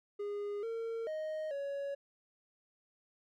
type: tone with pitch steps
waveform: triangle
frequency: 409.8 / 456.3 / 623 / 560 Hz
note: G#4 / A#4 / D#5 / C#5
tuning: -23 / -37 / +2 / +18 cents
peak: -34 dBFS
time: 0.19-1.95 s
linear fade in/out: 10 ms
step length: 440 ms
effects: none